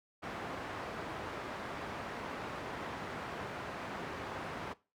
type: low-pass noise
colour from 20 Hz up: white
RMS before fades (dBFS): -42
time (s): 0.22-4.74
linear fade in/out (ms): 20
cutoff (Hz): 1300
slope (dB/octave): 12
effects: noise-tail reverb RT60 0.3 s tail -20 dB re dry + high-pass 60 Hz 12 dB/octave